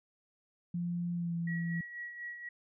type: tone with pitch glide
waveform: sine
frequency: 173.7 to 168.85 Hz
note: F3 to E3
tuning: -9 to +42 cents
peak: -32 dBFS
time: 0.74-1.81 s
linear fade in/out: 5 ms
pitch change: -49 cents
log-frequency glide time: 1.14-1.36 s
type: tone with tremolo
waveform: sine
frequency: 1919 Hz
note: A#6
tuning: 50 cents sharp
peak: -38 dBFS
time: 1.47-2.49 s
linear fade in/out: 5 ms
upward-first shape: sine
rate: 4.1 Hz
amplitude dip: 55%
effects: none